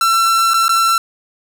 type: tone with dropouts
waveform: 45% pulse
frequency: 1346 Hz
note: E6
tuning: 36 cents sharp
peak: -11 dBFS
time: 0.01-0.98 s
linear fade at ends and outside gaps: 2 ms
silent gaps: 0.536-0.541 / 0.682-0.692 s
effects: 7-bit